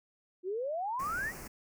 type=exponential sweep; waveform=sine; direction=up; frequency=349.2 to 2000 Hz; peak=-32 dBFS; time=0.43-1.33 s; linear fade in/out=50 ms
type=band-stop noise; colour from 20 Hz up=pink; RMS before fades=-45 dBFS; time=0.99-1.48 s; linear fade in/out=10 ms; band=2500 to 5000 Hz; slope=48 dB/octave
effects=none